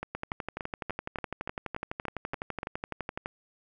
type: two click trains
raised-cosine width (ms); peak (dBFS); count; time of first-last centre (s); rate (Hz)
0.5; -18 / -19; 38 / 10; 0.15-3.259 / 0.03-2.631; 11.9 / 3.46
effects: none